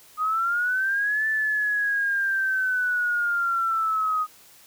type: linear two-way sweep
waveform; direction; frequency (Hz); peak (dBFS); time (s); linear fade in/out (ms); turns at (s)
sine; up then down; 1233 to 1760 to 1243; -21; 0.17-4.27; 50; 1.27
effects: white hiss -52 dBFS RMS until 4.66 s